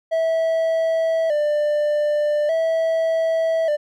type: tone with vibrato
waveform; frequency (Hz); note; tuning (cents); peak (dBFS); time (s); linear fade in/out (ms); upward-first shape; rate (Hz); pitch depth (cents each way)
triangle; 622.3; D#5; 0; -15; 0.11-3.77; 20; square; 0.42; 80
effects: none